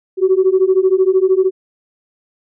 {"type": "beating tone pair", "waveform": "sine", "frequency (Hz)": [370.6, 383.6], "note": ["F#4", "G4"], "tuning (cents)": [3, -37], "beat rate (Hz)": 13, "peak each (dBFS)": -12, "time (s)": [0.17, 1.51], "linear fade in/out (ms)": 50, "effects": ["tanh soft clip ceiling -3 dBFS"]}